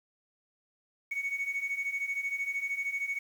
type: beating tone pair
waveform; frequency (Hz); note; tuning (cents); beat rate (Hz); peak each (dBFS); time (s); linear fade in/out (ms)
sine; 2217 / 2230; C#7 / C#7; 0 / +10; 13; -34 / -31; 1.11-3.19; 10
effects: tanh soft clip ceiling -27 dBFS + 9-bit